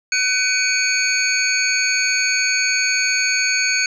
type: tone cluster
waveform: sine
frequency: 1510 / 2269 / 2483 / 4440 / 6610 Hz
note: F#6 / C#7 / D#7 / C#8 / G#8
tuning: +35 / +40 / -4 / +2 / -9 cents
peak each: -22 dBFS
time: 0.12-3.86 s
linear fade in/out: 2 ms
effects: tanh soft clip ceiling -5 dBFS